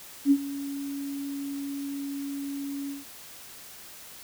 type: tone with ADSR envelope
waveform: sine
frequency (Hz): 280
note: C#4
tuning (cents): +18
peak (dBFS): -14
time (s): 0.25-3.05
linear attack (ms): 61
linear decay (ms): 60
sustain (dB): -17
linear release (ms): 160
effects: white hiss -46 dBFS RMS until 4.23 s